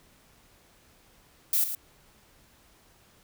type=noise with echo; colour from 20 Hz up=violet; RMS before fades=-24 dBFS; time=1.53-1.64 s; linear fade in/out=2 ms; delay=110 ms; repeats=1; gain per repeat=-9 dB; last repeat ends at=1.75 s; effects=pink hiss -60 dBFS RMS until 3.23 s